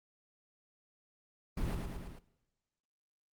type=noise with echo; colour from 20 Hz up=brown; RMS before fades=-35 dBFS; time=1.57-1.75 s; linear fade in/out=5 ms; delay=110 ms; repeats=4; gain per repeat=-3 dB; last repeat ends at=2.19 s; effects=noise-tail reverb RT60 1.0 s tail -19 dB re dry + Opus 32 kbps